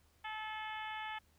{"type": "harmonic tone", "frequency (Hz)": 432.9, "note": "A4", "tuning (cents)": -28, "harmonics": [2, 3, 4, 5, 6, 7, 8], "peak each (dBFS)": [-43, -50, -47, -49, -53, -52, -56], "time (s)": [0.24, 1.19], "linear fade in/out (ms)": 10, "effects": ["added 77 Hz sine -70 dBFS peak until 1.38 s", "pink hiss -72 dBFS RMS until 1.38 s"]}